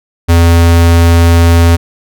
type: tone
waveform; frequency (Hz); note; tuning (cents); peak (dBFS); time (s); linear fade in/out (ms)
square; 84.5; E2; +43; -4; 0.28-1.77; 20
effects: none